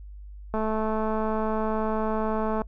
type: click train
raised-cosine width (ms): 1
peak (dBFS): -15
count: 454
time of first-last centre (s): 0.54-2.618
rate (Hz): 218
effects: noise-tail reverb RT60 0.1 s tail -23 dB re dry + added 50 Hz sine -39 dBFS peak until 2.67 s